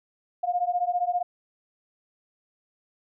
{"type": "beating tone pair", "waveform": "sine", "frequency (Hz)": [704, 719], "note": ["F5", "F#5"], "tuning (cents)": [14, -50], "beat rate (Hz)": 15, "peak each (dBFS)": -26, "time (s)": [0.43, 1.23], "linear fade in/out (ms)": 10, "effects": []}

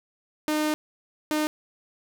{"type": "tone bursts at uneven times", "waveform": "sawtooth", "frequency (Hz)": 305.2, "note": "D#4", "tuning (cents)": -33, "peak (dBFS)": -19, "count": 2, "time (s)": [[0.48, 0.74], [1.31, 1.47]], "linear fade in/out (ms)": 0, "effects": []}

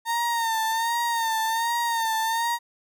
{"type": "tone with vibrato", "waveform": "35% pulse", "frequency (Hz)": 915, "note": "A#5", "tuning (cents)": -32, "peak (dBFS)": -21, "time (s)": [0.05, 2.59], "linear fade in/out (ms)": 50, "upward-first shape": "sine", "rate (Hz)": 1.3, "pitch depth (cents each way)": 56, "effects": []}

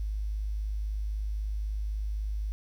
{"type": "tone", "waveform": "sine", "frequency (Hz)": 51.91, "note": "G#1", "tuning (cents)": 0, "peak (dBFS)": -29, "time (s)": [0, 2.52], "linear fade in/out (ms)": 0, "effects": ["10-bit"]}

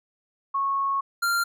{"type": "tone pair in turn", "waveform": ["sine", "square"], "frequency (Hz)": [1100, 1388.9], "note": ["C#6", "F6"], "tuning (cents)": [-14, -10], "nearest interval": "major third", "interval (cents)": 404, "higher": "second", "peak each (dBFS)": -22, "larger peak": "neither", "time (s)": [[0.54, 1.01], [1.22, 1.44]], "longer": "first", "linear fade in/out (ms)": 10, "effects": []}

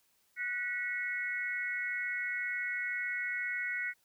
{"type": "tone cluster", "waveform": "sine", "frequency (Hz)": [1479, 1933, 2191], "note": ["F#6", "B6", "C#7"], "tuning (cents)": [-1, -38, -21], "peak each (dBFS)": [-39, -36, -37], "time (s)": [0.36, 3.94], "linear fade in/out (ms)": 50, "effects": ["white hiss -72 dBFS RMS until 4.04 s"]}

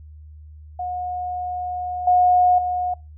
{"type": "tone with level steps", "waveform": "sine", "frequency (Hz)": 723, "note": "F#5", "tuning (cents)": -40, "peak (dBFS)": [-24, -12, -20], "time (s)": [0.79, 2.94], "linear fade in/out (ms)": 5, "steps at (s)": [2.07, 2.58], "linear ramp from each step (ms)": 5, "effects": ["noise-tail reverb RT60 0.3 s tail -26 dB re dry", "added 76 Hz sine -39 dBFS peak until 3.17 s"]}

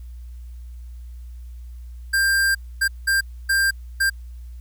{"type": "tone bursts at uneven times", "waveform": "square", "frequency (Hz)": 1589, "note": "G6", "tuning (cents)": 23, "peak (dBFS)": -17, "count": 5, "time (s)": [[2.13, 2.55], [2.81, 2.88], [3.07, 3.21], [3.49, 3.71], [4, 4.1]], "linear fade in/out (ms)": 10, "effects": ["added 60 Hz sine -34 dBFS peak until 4.6 s", "white hiss -62 dBFS RMS until 4.6 s"]}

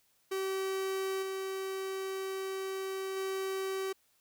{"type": "tone with level steps", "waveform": "45% pulse", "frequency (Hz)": 383.8, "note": "G4", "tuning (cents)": -37, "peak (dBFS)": [-32, -35, -33], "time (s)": [0.31, 3.93], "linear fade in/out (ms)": 10, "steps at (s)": [1.22, 3.16], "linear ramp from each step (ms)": 10, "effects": ["white hiss -71 dBFS RMS until 4.2 s"]}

